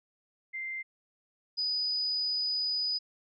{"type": "tone pair in turn", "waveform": "sine", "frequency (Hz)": [2089, 4969], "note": ["C7", "D#8"], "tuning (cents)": [-3, -3], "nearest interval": "octave + minor third", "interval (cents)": 1500, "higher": "second", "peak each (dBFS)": [-34, -28], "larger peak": "second", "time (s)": [[0.53, 0.83], [1.57, 2.99]], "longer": "second", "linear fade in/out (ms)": 20, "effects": []}